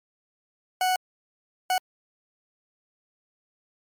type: tone bursts at uneven times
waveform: 40% pulse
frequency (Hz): 740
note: F#5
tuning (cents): 0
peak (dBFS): -20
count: 2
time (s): 0.81-0.96 / 1.7-1.78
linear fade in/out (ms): 2
effects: MP3 96 kbps